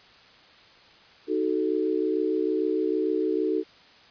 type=chord; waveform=sine; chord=D# diminished; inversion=none; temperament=equal with one note detuned; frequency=311.1 / 373.4 / 440 Hz; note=D#4 / F#4 / A4; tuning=0 / +16 / 0 cents; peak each=-27 dBFS; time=1.27-3.64 s; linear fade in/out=50 ms; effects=white hiss -53 dBFS RMS until 4.1 s + resampled to 11025 Hz